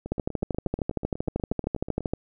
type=two click trains; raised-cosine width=2 ms; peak=-12 / -21 dBFS; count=27 / 17; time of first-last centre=0.12-2.136 / 0.06-2.006 s; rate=12.9 / 8.22 Hz; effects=none